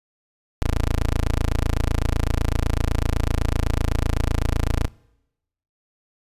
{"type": "tone", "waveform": "15% pulse", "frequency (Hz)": 27.92, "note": "A0", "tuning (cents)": 26, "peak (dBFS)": -13, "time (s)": [0.62, 4.88], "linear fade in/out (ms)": 0, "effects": ["noise-tail reverb RT60 0.9 s tail -24 dB re dry", "resampled to 32000 Hz"]}